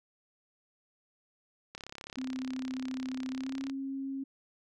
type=click train; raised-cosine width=0.2 ms; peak=-26 dBFS; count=68; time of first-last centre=1.75-3.698 s; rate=34.4 Hz
type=tone with pitch glide; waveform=sine; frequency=258.5 to 270.7 Hz; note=C4 to C#4; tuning=-21 to -41 cents; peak=-34 dBFS; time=2.17-4.24 s; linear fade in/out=10 ms; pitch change=+80 cents; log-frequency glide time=3.29-3.67 s
effects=none